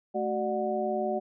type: tone cluster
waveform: sine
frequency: 218.4 / 374.6 / 595 / 734 Hz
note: A3 / F#4 / D5 / F#5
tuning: -13 / +21 / +22 / -14 cents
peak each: -34 / -32 / -31 / -32 dBFS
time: 0.14-1.2 s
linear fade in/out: 20 ms
effects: none